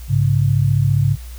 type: tone pair together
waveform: sine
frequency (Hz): 103.83 / 138.59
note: G#2 / C#3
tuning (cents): 0 / 0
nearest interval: perfect fourth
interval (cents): 500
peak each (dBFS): -15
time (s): 0.08-1.17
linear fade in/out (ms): 50
effects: added 60 Hz sine -30 dBFS peak until 1.38 s + white hiss -44 dBFS RMS until 1.38 s